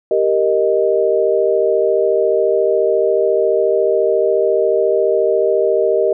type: chord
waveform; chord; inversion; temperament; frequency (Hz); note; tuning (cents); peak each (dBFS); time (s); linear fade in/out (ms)
sine; Eb major; first; equal; 392 / 466.2 / 622.3; G4 / Bb4 / Eb5; 0 / 0 / 0; -16; 0.11-6.13; 2
effects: none